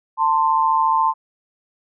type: tone pair together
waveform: sine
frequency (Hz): 891.6 / 1046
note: A5 / C6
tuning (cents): +23 / -1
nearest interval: minor third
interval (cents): 276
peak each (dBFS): -17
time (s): 0.17-1.14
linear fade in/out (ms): 50
effects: none